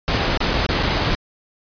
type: noise with dropouts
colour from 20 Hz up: pink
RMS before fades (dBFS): -19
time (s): 0.08-1.15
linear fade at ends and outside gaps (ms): 0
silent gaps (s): 0.374-0.405 / 0.534-0.539 / 0.664-0.69 / 0.828-0.832
effects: resampled to 11025 Hz